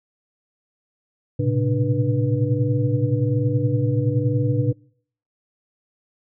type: tone cluster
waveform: sine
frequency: 112.5 / 122.2 / 133.7 / 297 / 487.6 Hz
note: A2 / B2 / C3 / D4 / B4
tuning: +39 / -18 / +38 / +20 / -22 cents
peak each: -22 / -26 / -22 / -26 / -27 dBFS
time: 1.39-4.73 s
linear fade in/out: 10 ms
effects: noise-tail reverb RT60 0.6 s tail -26 dB re dry